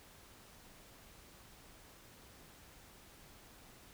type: silence
effects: pink hiss -59 dBFS RMS until 3.93 s